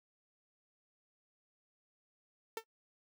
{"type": "tone with exponential decay", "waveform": "sawtooth", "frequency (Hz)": 448.9, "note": "A4", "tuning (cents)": 35, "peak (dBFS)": -30, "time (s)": [2.57, 2.64], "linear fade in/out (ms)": 2, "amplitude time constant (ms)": 15, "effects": ["noise-tail reverb RT60 0.1 s tail -19 dB re dry"]}